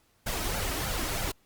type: noise with flanger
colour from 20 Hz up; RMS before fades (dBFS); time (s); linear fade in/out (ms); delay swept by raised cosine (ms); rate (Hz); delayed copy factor
pink; -31; 0.26-1.32; 10; 1.3 to 3.2; 3.2; +0.6
effects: pink hiss -67 dBFS RMS until 1.45 s + Opus 48 kbps